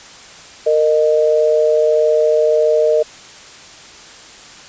sine tone pair together, 460.8 / 614.9 Hz, A#4 / D#5, -20 / -21 cents, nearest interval perfect fourth, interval 499 cents, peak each -13 dBFS, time 0.66-3.03 s, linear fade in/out 10 ms, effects white hiss -38 dBFS RMS until 4.68 s + resampled to 16000 Hz

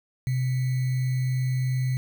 sine tone with sample-and-hold, 128.6 Hz, C3, 30 cents flat, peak -22 dBFS, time 0.27-1.97 s, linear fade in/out 0 ms, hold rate 2100 Hz, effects none

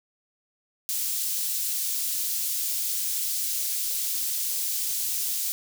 white high-pass noise, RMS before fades -28 dBFS, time 0.89-5.52 s, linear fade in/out 0 ms, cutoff 4700 Hz, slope 12 dB/octave, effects none

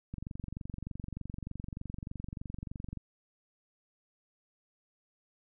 click train, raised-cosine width 5 ms, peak -27 dBFS, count 67, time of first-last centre 0.14-2.973 s, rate 23.3 Hz, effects none

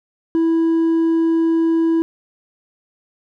sine tone with hard clipping, 328.4 Hz, E4, 6 cents flat, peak -14 dBFS, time 0.35-2.02 s, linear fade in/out 0 ms, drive 2 dB, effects none

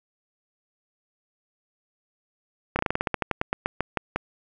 slowing click train, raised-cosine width 0.5 ms, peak -8 dBFS, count 17, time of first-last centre 2.76-4.16 s, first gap 30 ms, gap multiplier 1.13, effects none

